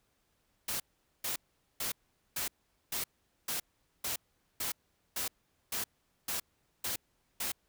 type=noise bursts; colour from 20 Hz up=white; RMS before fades=-35 dBFS; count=13; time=0.68-7.52 s; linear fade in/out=5 ms; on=120 ms; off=440 ms; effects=pink hiss -75 dBFS RMS until 7.68 s